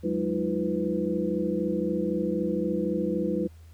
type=tone cluster; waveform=sine; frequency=182.5 / 206.4 / 313.2 / 346.7 / 496.6 Hz; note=F#3 / G#3 / D#4 / F4 / B4; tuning=-24 / -10 / +11 / -13 / +9 cents; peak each=-31 dBFS; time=0.03-3.48 s; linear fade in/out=20 ms; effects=added 81 Hz sine -46 dBFS peak until 3.73 s + pink hiss -62 dBFS RMS until 3.73 s